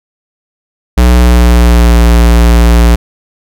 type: tone with pitch glide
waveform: square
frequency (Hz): 61 to 58.41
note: B1 to A#1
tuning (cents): -21 to +4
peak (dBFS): -3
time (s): 0.97-2.96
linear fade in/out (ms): 10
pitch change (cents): -75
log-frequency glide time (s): 1.11-1.98
effects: none